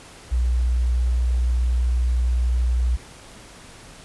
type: tone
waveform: sine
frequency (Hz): 61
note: B1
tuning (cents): -21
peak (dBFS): -17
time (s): 0.31-2.97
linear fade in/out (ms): 20
effects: pink hiss -44 dBFS RMS until 4.04 s + resampled to 24000 Hz